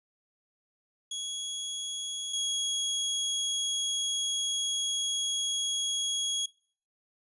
25% pulse tone pair in turn, 3335 / 3318 Hz, G#7 / G#7, +7 / -2 cents, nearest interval unison, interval 9 cents, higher first, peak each -30 / -25 dBFS, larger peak second, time 1.11-2.33 / 2.33-6.46 s, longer second, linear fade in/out 5 ms, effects noise-tail reverb RT60 0.5 s tail -22 dB re dry + resampled to 24000 Hz

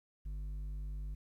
square tone with low-pass filter, 50 Hz, G1, 35 cents sharp, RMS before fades -41 dBFS, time 0.25-1.15 s, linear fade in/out 10 ms, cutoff 120 Hz, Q 0.83, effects 12-bit

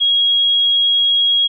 sine tone, 3297 Hz, G#7, 13 cents flat, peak -11 dBFS, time 0-1.48 s, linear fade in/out 20 ms, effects none

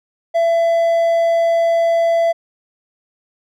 triangle tone, 670 Hz, E5, 28 cents sharp, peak -10 dBFS, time 0.34-2.33 s, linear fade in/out 20 ms, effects none

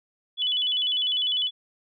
sine tone with vibrato, 3200 Hz, G7, 35 cents sharp, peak -22 dBFS, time 0.37-1.51 s, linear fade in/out 50 ms, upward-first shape square, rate 10 Hz, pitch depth 110 cents each way, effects none

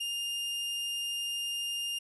40% pulse tone, 2814 Hz, F7, 12 cents sharp, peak -31 dBFS, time 0-1.99 s, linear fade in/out 10 ms, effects resampled to 32000 Hz

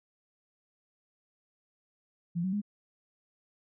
sine tone with pitch steps, 171.3 / 187.89 / 206.1 Hz, F3 / F#3 / G#3, -33 / +27 / -13 cents, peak -28 dBFS, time 2.35-2.617 s, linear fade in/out 20 ms, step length 89 ms, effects none

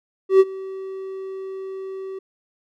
triangle tone with ADSR envelope, 383.2 Hz, G4, 39 cents flat, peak -5 dBFS, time 0.29-2.19 s, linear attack 110 ms, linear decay 39 ms, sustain -22 dB, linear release 7 ms, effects none

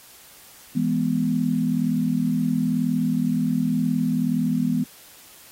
sine chord, E major, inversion none, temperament equal with one note detuned, 165.67 / 207.7 / 246.9 Hz, E3 / G#3 / B3, +9 / 0 / 0 cents, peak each -25 / -25 / -22 dBFS, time 0.75-4.84 s, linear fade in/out 10 ms, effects white hiss -48 dBFS RMS until 5.51 s + AAC 48 kbps

